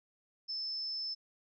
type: tone with amplitude modulation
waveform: sine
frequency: 5260 Hz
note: E8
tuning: 5 cents flat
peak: -34 dBFS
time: 0.48-1.15 s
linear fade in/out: 20 ms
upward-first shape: sine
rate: 221 Hz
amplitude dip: 30%
effects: none